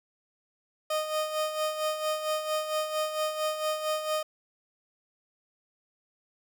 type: tone with tremolo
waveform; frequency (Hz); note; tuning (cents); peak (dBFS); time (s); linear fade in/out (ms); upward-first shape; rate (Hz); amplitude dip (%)
30% pulse; 618; D#5; -12; -23; 0.9-4.23; 5; sine; 4.4; 60
effects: none